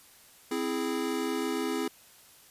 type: chord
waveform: square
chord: C augmented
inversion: none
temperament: equal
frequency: 261.6 / 329.6 / 415.3 Hz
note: C4 / E4 / G#4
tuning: 0 / 0 / 0 cents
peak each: -34 dBFS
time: 0.51-1.88 s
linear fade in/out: 5 ms
effects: white hiss -56 dBFS RMS until 2.5 s + resampled to 32000 Hz